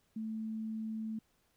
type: tone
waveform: sine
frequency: 220 Hz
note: A3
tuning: in tune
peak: -36 dBFS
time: 0.16-1.19 s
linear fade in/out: 5 ms
effects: pink hiss -74 dBFS RMS until 1.56 s